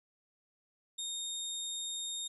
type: tone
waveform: 25% pulse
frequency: 3689 Hz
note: A#7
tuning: 19 cents flat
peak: -33 dBFS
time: 0.98-2.28 s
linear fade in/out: 10 ms
effects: resampled to 32000 Hz